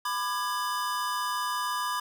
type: chord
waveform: square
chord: G# diminished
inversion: first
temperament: just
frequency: 996.7 / 1196.1 / 1661.2 Hz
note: B5 / D6 / G#6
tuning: +16 / +31 / 0 cents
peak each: -32 / -33 / -37 dBFS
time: 0.05-2 s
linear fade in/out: 5 ms
effects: none